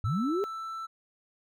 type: tone with pitch glide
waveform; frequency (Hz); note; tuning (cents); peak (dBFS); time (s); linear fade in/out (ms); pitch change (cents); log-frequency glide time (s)
triangle; 1318.5 to 1328.4; E6 to E6; 0 to +13; -33; 0.04-0.87; 20; +13; 0.23-0.75
type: linear sweep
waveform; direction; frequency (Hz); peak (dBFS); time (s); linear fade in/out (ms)
sine; up; 87 to 419.4; -26; 0.04-0.44; 0
effects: none